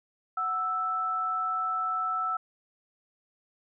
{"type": "tone pair together", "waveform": "sine", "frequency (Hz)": [740, 1318.5], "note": ["F#5", "E6"], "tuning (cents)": [0, 0], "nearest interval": "minor seventh", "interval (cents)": 1000, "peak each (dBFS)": [-36, -27], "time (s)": [0.37, 2.37], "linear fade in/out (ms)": 5, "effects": []}